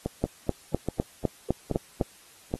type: two click trains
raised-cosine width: 2 ms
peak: -14 / -10 dBFS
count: 4 / 8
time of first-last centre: 0.06-2.539 / 0.24-2.012 s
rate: 1.21 / 3.95 Hz
effects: white hiss -54 dBFS RMS until 2.59 s + AAC 32 kbps